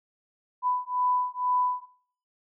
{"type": "beating tone pair", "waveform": "sine", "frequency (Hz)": [995, 997.1], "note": ["B5", "B5"], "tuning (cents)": [13, 16], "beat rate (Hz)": 2.1, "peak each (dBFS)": -27, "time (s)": [0.62, 1.86], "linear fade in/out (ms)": 50, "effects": ["noise-tail reverb RT60 0.6 s tail -23 dB re dry"]}